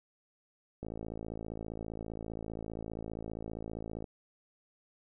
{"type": "click train", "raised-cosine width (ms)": 2, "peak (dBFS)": -27, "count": 178, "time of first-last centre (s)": [0.83, 4.042], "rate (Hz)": 55.1, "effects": []}